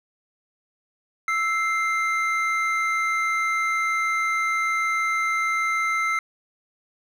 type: tone pair together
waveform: triangle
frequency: 1319.4 / 2093 Hz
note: E6 / C7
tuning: +1 / 0 cents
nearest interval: minor sixth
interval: 799 cents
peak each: -22 dBFS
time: 1.28-6.19 s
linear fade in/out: 2 ms
effects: none